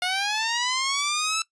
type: linear sweep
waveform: 10% pulse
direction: up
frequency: 713 to 1325 Hz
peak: -15 dBFS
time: 0.02-1.42 s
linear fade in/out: 2 ms
effects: noise-tail reverb RT60 0.1 s tail -19 dB re dry + resampled to 22050 Hz